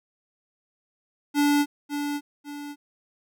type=tone with echo; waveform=square; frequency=290 Hz; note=D4; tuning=22 cents flat; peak=-19 dBFS; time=1.34-1.66 s; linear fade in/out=50 ms; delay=550 ms; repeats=2; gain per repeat=-8 dB; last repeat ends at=2.76 s; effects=none